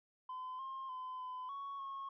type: tone with pitch steps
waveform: sine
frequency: 1021 / 1064 / 1021 / 1013 / 1112 / 1092 Hz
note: C6 / C6 / C6 / B5 / C#6 / C#6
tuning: -43 / +29 / -43 / +44 / +5 / -26 cents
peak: -40 dBFS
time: 0.29-2.09 s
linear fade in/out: 5 ms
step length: 300 ms
effects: tanh soft clip ceiling -40 dBFS